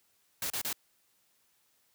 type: noise bursts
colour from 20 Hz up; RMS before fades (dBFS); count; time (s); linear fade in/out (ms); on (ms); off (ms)
white; -34; 3; 0.42-0.729; 2; 81; 33
effects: white hiss -71 dBFS RMS until 1.94 s + high-pass 60 Hz 12 dB/octave